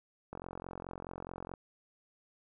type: click train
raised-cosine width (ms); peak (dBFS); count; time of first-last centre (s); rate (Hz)
1; -28; 55; 0.33-1.538; 44.7
effects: none